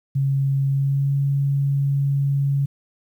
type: tone with pitch glide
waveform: sine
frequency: 137.1 to 139.5 Hz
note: C#3 to C#3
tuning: -19 to +11 cents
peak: -17 dBFS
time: 0.15-2.66 s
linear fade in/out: 10 ms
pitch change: +30 cents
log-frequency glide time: 0.67-1.14 s
effects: 9-bit